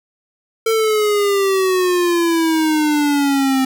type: exponential sweep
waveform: square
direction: down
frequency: 452 to 261.6 Hz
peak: -14 dBFS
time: 0.66-3.65 s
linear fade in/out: 5 ms
effects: 8-bit